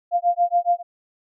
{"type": "tone with tremolo", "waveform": "sine", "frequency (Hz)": 698.5, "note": "F5", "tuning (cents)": 0, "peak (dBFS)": -13, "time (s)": [0.11, 0.83], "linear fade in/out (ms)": 50, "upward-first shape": "sine", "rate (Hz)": 7.1, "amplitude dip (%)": 100, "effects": []}